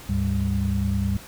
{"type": "tone cluster", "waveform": "sine", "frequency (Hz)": [72.8, 102.7, 197.5], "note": ["D2", "G#2", "G3"], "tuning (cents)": [-15, -19, 13], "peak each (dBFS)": -25, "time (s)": [0.09, 1.17], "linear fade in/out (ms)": 5, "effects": ["pink hiss -43 dBFS RMS until 1.27 s"]}